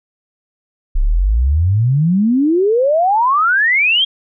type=exponential sweep; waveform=sine; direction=up; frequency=30.87 to 3292 Hz; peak=-10 dBFS; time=0.95-4.05 s; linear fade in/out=10 ms; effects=none